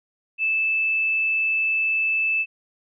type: tone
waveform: sine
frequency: 2629 Hz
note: E7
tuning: 5 cents flat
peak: -19 dBFS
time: 0.38-2.46 s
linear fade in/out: 50 ms
effects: none